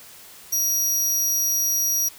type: tone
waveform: sawtooth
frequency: 5750 Hz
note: F8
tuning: 50 cents sharp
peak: -17 dBFS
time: 0.52-2.09 s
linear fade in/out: 10 ms
effects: white hiss -45 dBFS RMS until 2.18 s